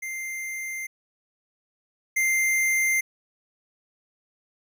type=tone pair in turn; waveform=square; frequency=2093 / 2093 Hz; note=C7 / C7; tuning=0 / 0 cents; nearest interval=unison; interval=0 cents; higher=neither; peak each=-31 / -21 dBFS; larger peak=second; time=0.02-0.87 / 2.16-3.01 s; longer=neither; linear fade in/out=10 ms; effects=none